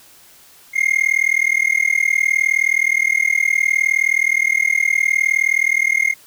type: tone with amplitude modulation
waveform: triangle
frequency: 2128 Hz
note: C7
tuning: 29 cents sharp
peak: -8 dBFS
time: 0.73-6.15 s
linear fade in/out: 50 ms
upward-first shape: sine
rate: 39.3 Hz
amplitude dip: 100%
effects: white hiss -47 dBFS RMS until 6.26 s